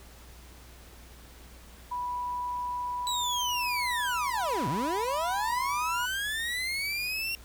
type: tone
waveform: sine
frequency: 983 Hz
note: B5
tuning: 8 cents flat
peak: -30 dBFS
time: 1.91-6.06 s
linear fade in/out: 10 ms
type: linear two-way sweep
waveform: 30% pulse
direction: down then up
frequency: 3970 to 116.54 to 2760 Hz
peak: -27 dBFS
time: 3.07-7.35 s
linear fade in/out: 0 ms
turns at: 4.68 s
effects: added 60 Hz sine -50 dBFS peak until 7.44 s + pink hiss -53 dBFS RMS until 7.44 s